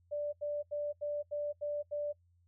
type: tone bursts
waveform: sine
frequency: 587.3 Hz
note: D5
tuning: in tune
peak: -33 dBFS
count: 7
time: 0.11-2.13 s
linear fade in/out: 20 ms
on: 220 ms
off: 80 ms
effects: noise-tail reverb RT60 0.1 s tail -22 dB re dry + added 87 Hz sine -66 dBFS peak until 2.47 s